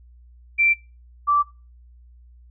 sine tone pair in turn, 2349 / 1165.4 Hz, D7 / D6, 0 / -14 cents, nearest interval octave, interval 1214 cents, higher first, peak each -15 dBFS, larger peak neither, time 0.58-0.74 / 1.27-1.43 s, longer neither, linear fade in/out 20 ms, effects noise-tail reverb RT60 0.3 s tail -21 dB re dry + added 60 Hz sine -46 dBFS peak until 2.5 s

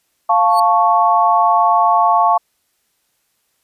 sine chord, F augmented, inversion none, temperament equal, 698.5 / 880 / 1108.7 Hz, F5 / A5 / C#6, 0 / 0 / 0 cents, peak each -14 dBFS, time 0.29-2.38 s, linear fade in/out 10 ms
sawtooth tone with exponential growth, 4435 Hz, C#8, in tune, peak -20 dBFS, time 0.48-0.6 s, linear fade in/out 5 ms, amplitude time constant 26 ms
effects white hiss -65 dBFS RMS until 3.63 s + resampled to 32000 Hz

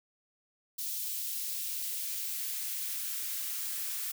blue noise with high-pass filter sweep, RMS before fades -36 dBFS, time 0.78-4.12 s, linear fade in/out 10 ms, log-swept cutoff 3600 to 1100 Hz, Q 0.93, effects none

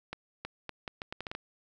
accelerating click train, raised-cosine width 0.3 ms, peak -21 dBFS, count 10, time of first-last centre 0.13-1.351 s, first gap 320 ms, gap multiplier 0.76, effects none

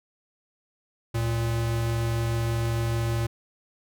square tone pair together, 70.62 / 115.5 Hz, C#2 / A#2, +33 / -16 cents, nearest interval major sixth, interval 851 cents, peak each -34 / -25 dBFS, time 1.14-3.27 s, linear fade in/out 10 ms, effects none

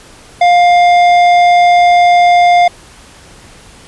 triangle tone with tanh clipping, 704 Hz, F5, 14 cents sharp, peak -6 dBFS, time 0.41-2.68 s, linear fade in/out 5 ms, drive 16 dB, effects pink hiss -38 dBFS RMS until 3.87 s + resampled to 24000 Hz

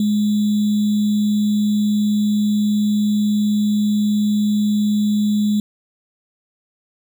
sine tone with sample-and-hold, 209.3 Hz, G#3, 14 cents sharp, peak -14 dBFS, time 0-5.6 s, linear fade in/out 2 ms, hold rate 3675 Hz, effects none

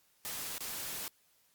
white noise with dropouts, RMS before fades -40 dBFS, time 0.25-1.08 s, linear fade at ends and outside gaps 0 ms, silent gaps 0.581-0.606 s, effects white hiss -70 dBFS RMS until 1.54 s + Opus 48 kbps

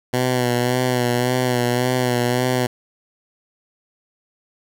10% pulse tone with vibrato, 124.3 Hz, B2, 12 cents sharp, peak -9 dBFS, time 0.13-2.67 s, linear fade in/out 10 ms, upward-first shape sine, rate 1.8 Hz, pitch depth 39 cents each way, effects none

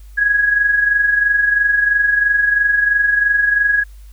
sine tone with amplitude modulation, 1661.2 Hz, G#6, in tune, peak -9 dBFS, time 0.17-3.84 s, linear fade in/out 20 ms, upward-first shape sine, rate 23 Hz, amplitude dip 55%, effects added 50 Hz sine -35 dBFS peak until 4.12 s + white hiss -54 dBFS RMS until 4.12 s

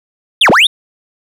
triangle linear two-way sweep, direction down then up, 3781 to 136.5 to 3781 Hz, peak -3 dBFS, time 0.41-0.67 s, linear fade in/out 5 ms, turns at 0.5 s, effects none

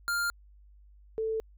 square / sine tone pair in turn, 1400 / 442.4 Hz, F6 / A4, +4 / +9 cents, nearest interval octave + minor sixth, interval 1995 cents, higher first, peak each -28 dBFS, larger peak neither, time 0.08-0.3 / 1.18-1.4 s, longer neither, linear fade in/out 0 ms, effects added 50 Hz sine -53 dBFS peak until 1.57 s

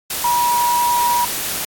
sine tone in noise, 963 Hz, B5, 44 cents flat, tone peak -14 dBFS, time 0.24-1.25 s, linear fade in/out 5 ms, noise white, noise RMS -23 dBFS, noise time 0.1-1.65 s, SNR +6 dB, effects AAC 64 kbps

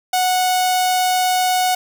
sawtooth tone with notch filter, 736 Hz, F#5, 9 cents flat, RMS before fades -17 dBFS, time 0.13-1.75 s, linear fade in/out 5 ms, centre 1700 Hz, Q 1.5, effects none

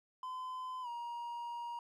triangle tone with pitch glide, 1021 to 947.1 Hz, C6 to A#5, -43 to +27 cents, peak -38 dBFS, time 0.23-1.79 s, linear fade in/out 2 ms, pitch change -130 cents, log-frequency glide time 0.82-0.88 s, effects none

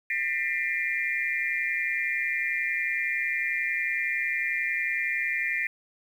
sine tone cluster, 1798 / 1968 / 2099 / 2384 Hz, A6 / B6 / C7 / D7, +37 / -7 / +5 / +25 cents, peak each -31 dBFS, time 0.1-5.67 s, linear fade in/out 2 ms, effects 9-bit

